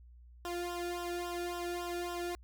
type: tone with flanger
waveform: sawtooth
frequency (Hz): 349.8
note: F4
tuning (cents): +3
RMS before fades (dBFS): -38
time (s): 0.45-2.35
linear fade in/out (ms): 0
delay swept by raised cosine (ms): 0.45 to 1.01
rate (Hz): 3.6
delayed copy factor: -1
effects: added 60 Hz sine -53 dBFS peak until 2.43 s